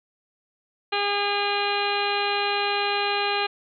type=harmonic tone with a mistuned harmonic; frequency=406.4 Hz; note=G#4; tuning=38 cents flat; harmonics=1 / 2 / 3 / 4 / 5 / 6 / 7 / 8 / 9 / 10; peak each=-29 / -27 / -31 / -32 / -37 / -30 / -32 / -36 / -41 / -32 dBFS; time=0.92-3.47 s; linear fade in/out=10 ms; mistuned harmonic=9; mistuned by=-32 cents; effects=none